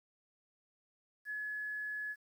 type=tone with quantisation; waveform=sine; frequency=1700 Hz; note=G#6; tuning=40 cents sharp; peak=-37 dBFS; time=1.25-2.16 s; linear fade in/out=50 ms; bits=11; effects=none